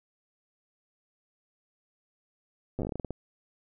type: slowing click train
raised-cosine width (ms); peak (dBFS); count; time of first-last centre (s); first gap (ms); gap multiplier
2; -20; 13; 2.79-3.107; 8; 1.2
effects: none